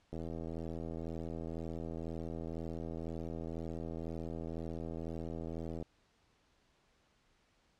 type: click train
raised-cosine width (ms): 2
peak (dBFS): -29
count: 468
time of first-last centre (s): 0.13-5.825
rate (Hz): 82
effects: pink hiss -72 dBFS RMS until 7.79 s + low-pass 6000 Hz 12 dB/octave